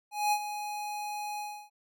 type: tone with ADSR envelope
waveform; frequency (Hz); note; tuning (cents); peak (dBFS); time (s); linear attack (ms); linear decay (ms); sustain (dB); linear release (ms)
square; 834; G#5; +7; -24; 0.11-1.7; 210; 64; -11; 310
effects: none